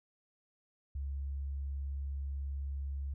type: tone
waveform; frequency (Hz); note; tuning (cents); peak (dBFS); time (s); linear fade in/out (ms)
sine; 69.3; C#2; 0; -35; 0.95-3.14; 5
effects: none